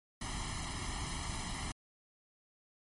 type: noise with comb filter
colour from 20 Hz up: pink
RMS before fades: -39 dBFS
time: 0.21-1.72 s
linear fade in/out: 5 ms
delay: 0.98 ms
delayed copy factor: +0.85
effects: MP3 48 kbps